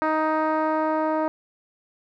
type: tone with low-pass filter sweep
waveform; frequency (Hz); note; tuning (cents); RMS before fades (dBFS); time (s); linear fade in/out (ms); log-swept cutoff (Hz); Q
10% pulse; 312.6; D#4; +8; -23; 0.02-1.28; 0; 1300 to 830; 1.2
effects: none